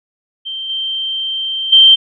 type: tone with level steps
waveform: sine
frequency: 3136 Hz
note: G7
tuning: in tune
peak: -21 / -17 / -3 dBFS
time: 0.45-1.96 s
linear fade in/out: 20 ms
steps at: 0.69 / 1.72 s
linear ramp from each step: 10 ms
effects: none